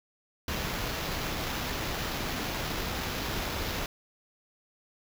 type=noise with sample-and-hold; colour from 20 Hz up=pink; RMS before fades=-33 dBFS; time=0.48-3.86 s; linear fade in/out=2 ms; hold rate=8820 Hz; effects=none